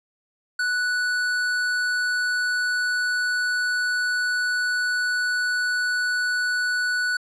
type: tone with tanh clipping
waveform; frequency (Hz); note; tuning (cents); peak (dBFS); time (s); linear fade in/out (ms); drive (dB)
sine; 1480; F#6; 0; -23; 0.59-7.17; 5; 15
effects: low-pass 10000 Hz 12 dB/octave